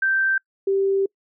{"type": "tone pair in turn", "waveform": "sine", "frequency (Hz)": [1563, 390.8], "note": ["G6", "G4"], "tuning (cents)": [-6, -5], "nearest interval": "2 octaves", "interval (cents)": 2399, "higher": "first", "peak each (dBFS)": -17, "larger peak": "neither", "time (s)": [[0.02, 0.38], [0.67, 1.06]], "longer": "second", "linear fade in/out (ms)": 5, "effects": ["noise-tail reverb RT60 0.1 s tail -26 dB re dry"]}